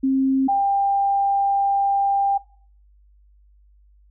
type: tone pair in turn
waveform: sine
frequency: 266.9 / 794.5 Hz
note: C4 / G5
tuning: +35 / +23 cents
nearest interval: octave + perfect fifth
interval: 1888 cents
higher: second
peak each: -16 dBFS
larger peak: neither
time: 0.03-0.48 / 0.48-2.38 s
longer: second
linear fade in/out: 10 ms
effects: noise-tail reverb RT60 0.5 s tail -21 dB re dry + added 50 Hz sine -51 dBFS peak until 4.1 s